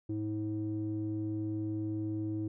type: tone with low-pass filter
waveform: square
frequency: 106.9 Hz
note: A2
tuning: 49 cents flat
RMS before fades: -35 dBFS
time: 0.09-2.48 s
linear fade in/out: 5 ms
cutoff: 340 Hz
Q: 5
effects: none